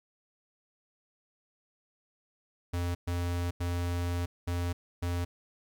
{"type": "tone bursts at uneven times", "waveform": "square", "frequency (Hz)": 87.4, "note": "F2", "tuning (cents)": 2, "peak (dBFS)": -30, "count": 5, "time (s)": [[2.73, 2.95], [3.07, 3.51], [3.6, 4.26], [4.47, 4.73], [5.02, 5.25]], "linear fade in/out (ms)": 10, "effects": ["12-bit"]}